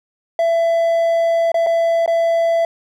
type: tone with dropouts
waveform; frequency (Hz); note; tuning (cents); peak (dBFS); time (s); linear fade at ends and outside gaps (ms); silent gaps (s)
triangle; 668; E5; +23; -11; 0.39-2.65; 2; 1.518-1.543 / 1.664-1.668 / 2.061-2.077
effects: none